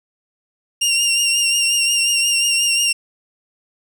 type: tone with vibrato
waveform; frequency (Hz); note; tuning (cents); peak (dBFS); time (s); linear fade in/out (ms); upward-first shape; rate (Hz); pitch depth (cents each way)
20% pulse; 2784; F7; -6; -9; 0.81-2.93; 10; triangle; 5.6; 40
effects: none